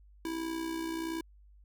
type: tone with amplitude modulation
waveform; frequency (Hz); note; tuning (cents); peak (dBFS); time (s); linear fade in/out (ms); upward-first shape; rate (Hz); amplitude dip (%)
square; 327.5; E4; -11; -32; 0.25-1.21; 2; sine; 61.2; 55
effects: added 50 Hz sine -55 dBFS peak until 1.64 s